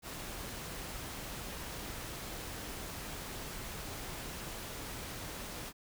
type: noise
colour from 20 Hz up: pink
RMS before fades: -43 dBFS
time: 0.02-5.73 s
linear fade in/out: 50 ms
effects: none